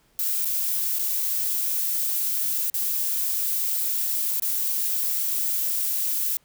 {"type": "noise with dropouts", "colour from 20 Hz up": "violet", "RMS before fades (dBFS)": -25, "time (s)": [0.19, 6.37], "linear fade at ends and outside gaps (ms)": 1, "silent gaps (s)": [[0.449, 0.454], [0.987, 0.993], [2.7, 2.741], [4.398, 4.421]], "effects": ["pink hiss -63 dBFS RMS until 6.44 s"]}